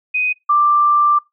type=tone pair in turn; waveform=sine; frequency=2500 / 1179.8 Hz; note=D#7 / D6; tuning=+8 / +8 cents; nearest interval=octave + minor second; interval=1300 cents; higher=first; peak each=-15 / -10 dBFS; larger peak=second; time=0.14-0.33 / 0.49-1.19 s; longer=second; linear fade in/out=10 ms; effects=noise-tail reverb RT60 0.2 s tail -24 dB re dry